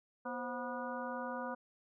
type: harmonic tone with a mistuned harmonic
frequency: 243.6 Hz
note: B3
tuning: 24 cents flat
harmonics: 1 / 2 / 3 / 4 / 5 / 6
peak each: -44 / -43 / -47 / -44 / -47 / -47 dBFS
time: 0.25-1.55 s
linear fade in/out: 10 ms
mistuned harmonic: 2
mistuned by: +120 cents
effects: none